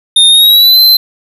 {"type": "tone with pitch glide", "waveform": "square", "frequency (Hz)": [3660, 4085], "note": ["A#7", "C8"], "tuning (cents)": [-32, -42], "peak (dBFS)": -3, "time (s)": [0.16, 0.97], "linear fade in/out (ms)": 5, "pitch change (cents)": 190, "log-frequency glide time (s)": [0.28, 0.8], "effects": []}